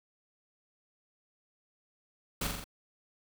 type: noise with echo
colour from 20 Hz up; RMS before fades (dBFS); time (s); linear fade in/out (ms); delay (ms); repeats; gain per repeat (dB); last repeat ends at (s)
pink; -33; 2.41-2.47; 5; 43; 4; -3; 2.642
effects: none